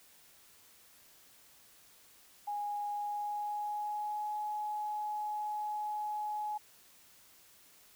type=tone with pitch glide; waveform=sine; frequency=825 to 842.8 Hz; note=G#5 to G#5; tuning=-12 to +25 cents; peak=-34 dBFS; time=2.47-6.58 s; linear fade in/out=10 ms; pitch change=+37 cents; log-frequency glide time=2.88-4.35 s; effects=white hiss -61 dBFS RMS until 7.95 s